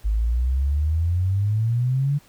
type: exponential sweep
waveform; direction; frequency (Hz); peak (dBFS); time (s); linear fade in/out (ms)
sine; up; 51.3 to 146.83; -18; 0.04-2.19; 20
effects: pink hiss -54 dBFS RMS until 2.28 s